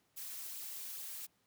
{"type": "noise with flanger", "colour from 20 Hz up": "blue", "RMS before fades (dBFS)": -45, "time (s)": [0.16, 1.27], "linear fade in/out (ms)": 20, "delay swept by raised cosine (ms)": [0.25, 4.75], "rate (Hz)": 2.4, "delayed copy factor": 0.5, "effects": ["pink hiss -75 dBFS RMS until 1.46 s", "high-pass 100 Hz 12 dB/octave"]}